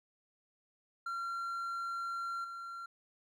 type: tone with level steps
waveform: triangle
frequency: 1372 Hz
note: F6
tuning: 31 cents flat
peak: -34 / -40 dBFS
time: 1.06-2.86 s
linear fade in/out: 5 ms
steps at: 2.44 s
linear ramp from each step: 5 ms
effects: none